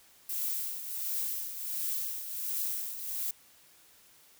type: noise with tremolo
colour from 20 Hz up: violet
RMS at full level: -32 dBFS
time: 0.29-3.31 s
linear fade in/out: 5 ms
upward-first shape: triangle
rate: 1.4 Hz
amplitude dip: 65%
effects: white hiss -60 dBFS RMS until 4.39 s